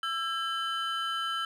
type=tone cluster; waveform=triangle; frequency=1336 / 1625 / 3050 Hz; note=E6 / G#6 / G7; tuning=+23 / -38 / -48 cents; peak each=-30 / -36 / -33 dBFS; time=0.03-1.45 s; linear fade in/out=2 ms; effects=none